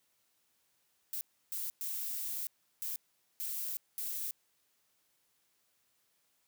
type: noise bursts at uneven times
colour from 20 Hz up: violet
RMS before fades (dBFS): -38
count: 6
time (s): 1.13-1.21 / 1.52-1.7 / 1.81-2.47 / 2.82-2.96 / 3.4-3.77 / 3.98-4.31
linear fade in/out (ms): 0
effects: white hiss -75 dBFS RMS until 6.47 s + high-pass 60 Hz 12 dB/octave